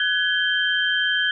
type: tone cluster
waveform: sine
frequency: 1506 / 1684 / 3137 Hz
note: F#6 / G#6 / G7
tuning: +30 / +24 / +1 cents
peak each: -24 / -22 / -23 dBFS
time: 0-1.31 s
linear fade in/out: 2 ms
effects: none